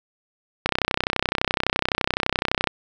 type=click train; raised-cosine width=0.3 ms; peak=-3 dBFS; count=65; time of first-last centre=0.66-2.673 s; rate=31.8 Hz; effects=none